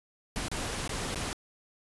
pink noise with dropouts, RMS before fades -34 dBFS, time 0.36-1.33 s, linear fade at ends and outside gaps 0 ms, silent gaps 0.483-0.515 / 0.877-0.893 / 1.146-1.158 s, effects resampled to 24000 Hz

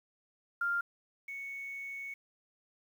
sine tone pair in turn, 1396.9 / 2217 Hz, F6 / C#7, 0 / 0 cents, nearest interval minor sixth, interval 800 cents, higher second, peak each -29 / -39 dBFS, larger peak first, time 0.61-0.81 / 1.28-2.14 s, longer second, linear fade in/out 5 ms, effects 10-bit

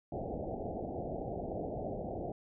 white low-pass noise, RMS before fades -39 dBFS, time 0.12-2.32 s, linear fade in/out 2 ms, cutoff 770 Hz, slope 96 dB/octave, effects none

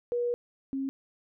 sine tone pair in turn, 481.7 / 270.2 Hz, B4 / C#4, -43 / -44 cents, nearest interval minor seventh, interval 1001 cents, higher first, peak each -26 / -29 dBFS, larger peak first, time 0.12-0.34 / 0.73-0.89 s, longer first, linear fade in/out 0 ms, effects none

